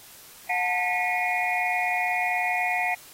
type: tone cluster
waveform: sine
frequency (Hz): 722 / 884 / 1945 / 2168 / 2440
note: F#5 / A5 / B6 / C#7 / D#7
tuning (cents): -43 / +8 / -27 / -39 / -34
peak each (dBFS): -27 / -33 / -30 / -29 / -29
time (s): 0.49-2.95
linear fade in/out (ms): 10
effects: white hiss -48 dBFS RMS until 3.13 s + AAC 48 kbps